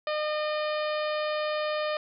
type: harmonic tone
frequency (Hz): 608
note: D#5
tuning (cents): -40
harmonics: 1 / 2 / 3 / 4 / 5 / 6 / 7 / 8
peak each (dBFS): -28 / -34 / -38 / -40 / -42 / -44 / -45 / -46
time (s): 0.07-1.97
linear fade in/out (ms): 2
effects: none